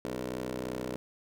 15% pulse ring-modulated tone, 63 Hz, B1, 35 cents sharp, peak -25 dBFS, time 0.05-0.96 s, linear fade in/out 0 ms, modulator 362 Hz, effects none

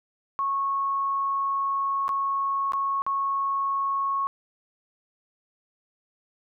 sine tone with dropouts, 1100 Hz, C#6, 14 cents flat, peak -23 dBFS, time 0.39-4.27 s, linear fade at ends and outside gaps 0 ms, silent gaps 2.081-2.091 / 2.721-2.734 / 3.02-3.065 s, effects none

